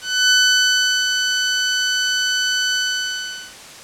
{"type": "tone with ADSR envelope", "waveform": "15% pulse", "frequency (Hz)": 1500, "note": "F#6", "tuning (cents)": 23, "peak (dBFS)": -4, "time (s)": [0.01, 3.55], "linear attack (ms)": 290, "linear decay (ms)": 760, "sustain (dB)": -6, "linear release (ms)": 800, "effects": ["white hiss -38 dBFS RMS until 3.83 s", "low-pass 8000 Hz 12 dB/octave"]}